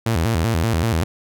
sawtooth tone with vibrato, 96.6 Hz, G2, 25 cents flat, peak -13 dBFS, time 0.06-1.04 s, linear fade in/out 5 ms, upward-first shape square, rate 5.2 Hz, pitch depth 290 cents each way, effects none

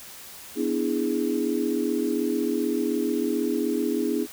sine chord, E dominant seventh, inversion second, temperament equal, 246.9 / 293.7 / 329.6 / 415.3 Hz, B3 / D4 / E4 / G#4, 0 / 0 / 0 / 0 cents, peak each -28 dBFS, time 0.55-4.27 s, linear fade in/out 50 ms, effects white hiss -43 dBFS RMS until 4.32 s

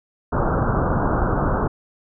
pink low-pass noise, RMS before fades -20 dBFS, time 0.32-1.68 s, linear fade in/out 10 ms, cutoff 1500 Hz, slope 96 dB/octave, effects none

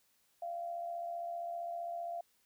sine tone with amplitude modulation, 688 Hz, F5, 26 cents flat, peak -35 dBFS, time 0.42-2.21 s, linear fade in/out 5 ms, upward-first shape sine, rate 75.3 Hz, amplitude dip 50%, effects white hiss -73 dBFS RMS until 2.45 s

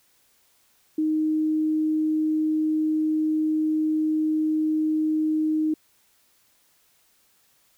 sine tone, 311 Hz, D#4, 1 cent flat, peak -20 dBFS, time 0.98-5.74 s, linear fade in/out 5 ms, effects white hiss -63 dBFS RMS until 7.77 s

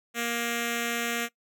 5% pulse tone with notch filter, 235.1 Hz, A#3, 15 cents sharp, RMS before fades -30 dBFS, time 0.14-1.29 s, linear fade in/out 50 ms, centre 940 Hz, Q 1.7, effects noise-tail reverb RT60 0.1 s tail -21 dB re dry

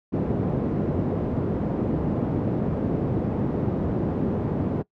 pink band-pass noise, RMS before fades -25 dBFS, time 0.12-4.83 s, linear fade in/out 20 ms, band 120 to 390 Hz, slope 12 dB/octave, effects noise-tail reverb RT60 0.1 s tail -21 dB re dry

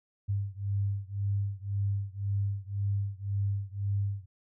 sine beating tone pair, 99.2 / 101.1 Hz, G2 / G#2, +21 / -46 cents, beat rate 1.9 Hz, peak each -31 / -32 dBFS, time 0.28-4.26 s, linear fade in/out 20 ms, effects none

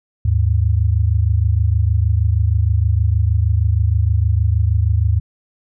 sine tone pair together, 77.43 / 103.83 Hz, D#2 / G#2, -8 / 0 cents, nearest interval perfect fourth, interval 508 cents, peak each -15 dBFS, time 0.25-5.2 s, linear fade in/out 5 ms, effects none

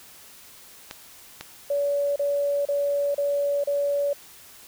clicks, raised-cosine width 0.2 ms, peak -17 dBFS, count 2, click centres 0.911 / 1.41 s
sine tone bursts, 570 Hz, C#5, 48 cents sharp, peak -21 dBFS, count 5, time 1.7-4.132 s, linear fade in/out 5 ms, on 460 ms, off 33 ms
effects white hiss -48 dBFS RMS until 4.67 s

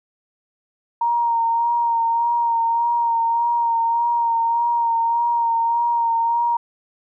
sine tone with vibrato, 932.3 Hz, A#5, in tune, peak -16 dBFS, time 1.01-6.57 s, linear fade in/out 5 ms, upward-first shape sine, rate 1.7 Hz, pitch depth 26 cents each way, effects none

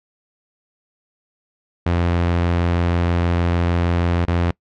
sawtooth tone with dropouts, 86.4 Hz, F2, 18 cents flat, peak -12 dBFS, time 1.86-4.51 s, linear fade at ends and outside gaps 5 ms, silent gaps 4.252-4.28 s, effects noise-tail reverb RT60 0.1 s tail -25 dB re dry + low-pass 3000 Hz 12 dB/octave

